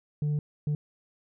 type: tone bursts at uneven times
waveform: sine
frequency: 148.5 Hz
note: D3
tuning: 20 cents sharp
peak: -22 dBFS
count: 2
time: 0.22-0.39 / 0.67-0.75 s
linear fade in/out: 2 ms
effects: tanh soft clip ceiling -24 dBFS